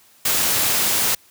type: noise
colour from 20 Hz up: white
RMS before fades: -19 dBFS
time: 0.25-1.15 s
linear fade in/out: 5 ms
effects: white hiss -53 dBFS RMS until 1.3 s + high-pass 60 Hz 12 dB/octave